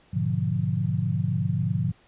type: chord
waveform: sine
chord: G# diminished seventh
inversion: none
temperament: equal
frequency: 103.83 / 123.47 / 146.83 / 174.61 Hz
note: G#2 / B2 / D3 / F3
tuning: 0 / 0 / 0 / 0 cents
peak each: -28 dBFS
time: 0.13-1.92 s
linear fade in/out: 10 ms
effects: pink hiss -59 dBFS RMS until 2.07 s + resampled to 8000 Hz